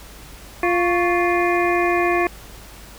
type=harmonic tone with a mistuned harmonic; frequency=349.2 Hz; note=F4; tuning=in tune; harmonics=1 / 2 / 3 / 5 / 6 / 7; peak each=-19 / -22 / -24 / -26 / -27 / -27 dBFS; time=0.63-2.27 s; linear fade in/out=2 ms; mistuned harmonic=3; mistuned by=+97 cents; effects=added 50 Hz sine -42 dBFS peak until 2.98 s + pink hiss -42 dBFS RMS until 2.98 s